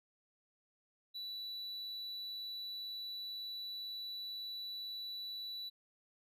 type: tone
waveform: triangle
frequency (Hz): 3951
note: B7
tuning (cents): 0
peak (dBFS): -40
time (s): 1.14-5.7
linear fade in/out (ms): 20
effects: none